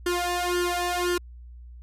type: tone with flanger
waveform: sawtooth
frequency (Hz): 353.6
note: F4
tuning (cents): +22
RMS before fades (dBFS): -26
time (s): 0.06-1.18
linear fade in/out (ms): 5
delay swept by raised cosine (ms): 0.63 to 1.73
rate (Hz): 1.9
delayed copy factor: +0.95
effects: added 60 Hz sine -41 dBFS peak until 1.82 s + resampled to 32000 Hz